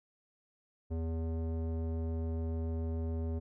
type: tone with low-pass filter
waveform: square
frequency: 81.5 Hz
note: E2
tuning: 19 cents flat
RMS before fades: -35 dBFS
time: 0.9-3.4 s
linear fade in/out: 20 ms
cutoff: 480 Hz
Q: 1.2
effects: none